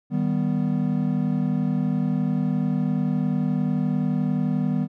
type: chord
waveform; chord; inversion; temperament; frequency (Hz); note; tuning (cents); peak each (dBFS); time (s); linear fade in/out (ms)
triangle; Eb augmented; none; equal with one note detuned; 155.56 / 195.43 / 246.9; Eb3 / G3 / B3; 0 / -5 / 0; -23; 0.1-4.88; 50
effects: none